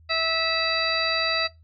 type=harmonic tone with a mistuned harmonic; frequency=653 Hz; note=E5; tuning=17 cents flat; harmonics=1 / 2 / 3 / 4 / 6 / 7; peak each=-29 / -29 / -29 / -29 / -29 / -29 dBFS; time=0.09-1.48 s; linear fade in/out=20 ms; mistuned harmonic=7; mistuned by=+40 cents; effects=noise-tail reverb RT60 0.2 s tail -18 dB re dry + added 81 Hz sine -50 dBFS peak until 1.63 s